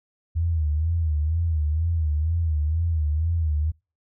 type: tone with vibrato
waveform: sine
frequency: 79.5 Hz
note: D#2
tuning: 38 cents sharp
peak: -20 dBFS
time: 0.35-3.72 s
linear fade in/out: 20 ms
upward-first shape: sine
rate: 2.1 Hz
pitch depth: 110 cents each way
effects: noise-tail reverb RT60 0.3 s tail -26 dB re dry